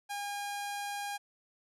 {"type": "tone with low-pass filter", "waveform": "sawtooth", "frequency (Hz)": 812, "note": "G#5", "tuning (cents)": -39, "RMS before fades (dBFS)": -38, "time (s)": [0.09, 1.18], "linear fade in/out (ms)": 20, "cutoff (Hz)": 12000, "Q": 1.1, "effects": []}